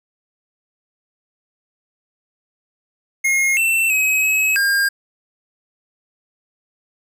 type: tone with pitch steps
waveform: square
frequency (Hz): 2148 / 2684 / 2546 / 2564 / 1610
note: C7 / E7 / D#7 / E7 / G6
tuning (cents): +45 / +31 / +39 / -49 / +46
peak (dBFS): -15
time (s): 3.24-4.89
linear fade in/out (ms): 10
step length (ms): 330
effects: none